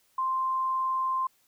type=tone; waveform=sine; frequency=1046.5 Hz; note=C6; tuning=in tune; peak=-25 dBFS; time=0.18-1.27 s; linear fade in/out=5 ms; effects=white hiss -67 dBFS RMS until 1.47 s